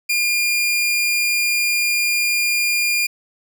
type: tone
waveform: sawtooth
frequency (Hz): 2411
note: D7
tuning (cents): +45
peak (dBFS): -13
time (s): 0.09-3.07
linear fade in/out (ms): 10
effects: none